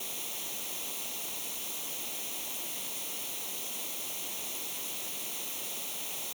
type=noise with comb filter; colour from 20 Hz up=white; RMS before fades=-37 dBFS; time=0-6.33 s; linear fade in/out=5 ms; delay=0.31 ms; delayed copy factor=+0.7; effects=high-pass 200 Hz 12 dB/octave